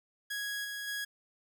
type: tone with level steps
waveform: sawtooth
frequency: 1660 Hz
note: G#6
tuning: 1 cent flat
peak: -31 / -34 / -31 dBFS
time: 0.3-1.05 s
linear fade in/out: 10 ms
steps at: 0.64 / 0.87 s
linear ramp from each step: 10 ms
effects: none